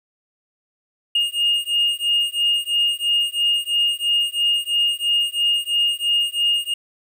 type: beating tone pair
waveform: triangle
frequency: 2841 / 2844 Hz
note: F7 / F7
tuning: +29 / +31 cents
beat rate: 3 Hz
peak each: -18 dBFS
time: 1.15-6.74 s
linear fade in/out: 5 ms
effects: tanh soft clip ceiling -10 dBFS + 9-bit